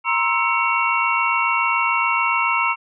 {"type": "tone cluster", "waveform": "sine", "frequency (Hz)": [944, 1051, 1319, 2234, 2731], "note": ["A#5", "C6", "E6", "C#7", "F7"], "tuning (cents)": [22, 7, 1, 13, -39], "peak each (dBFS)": -23, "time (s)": [0.04, 2.76], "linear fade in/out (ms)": 50, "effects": []}